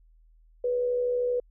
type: tone with amplitude modulation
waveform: sine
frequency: 491.6 Hz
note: B4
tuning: 8 cents flat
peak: -22 dBFS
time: 0.64-1.4 s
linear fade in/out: 5 ms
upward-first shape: sine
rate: 72.8 Hz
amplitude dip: 35%
effects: added 40 Hz sine -55 dBFS peak until 1.5 s